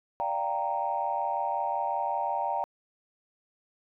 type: chord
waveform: sine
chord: G minor seventh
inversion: second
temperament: equal with one note detuned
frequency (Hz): 587.3 / 698.5 / 784 / 928.6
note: D5 / F5 / G5 / Bb5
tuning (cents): 0 / 0 / 0 / -7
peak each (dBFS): -35 / -34 / -31 / -30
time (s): 0.2-2.64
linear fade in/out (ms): 0
effects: tanh soft clip ceiling -17 dBFS